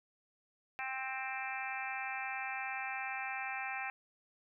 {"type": "harmonic tone", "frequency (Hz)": 262.9, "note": "C4", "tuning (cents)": 8, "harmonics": [3, 4, 5, 6, 7, 8, 9, 10], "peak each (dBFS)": [-42, -49, -49, -46, -45, -51, -43, -46], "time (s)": [0.79, 3.9], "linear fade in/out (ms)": 0, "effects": []}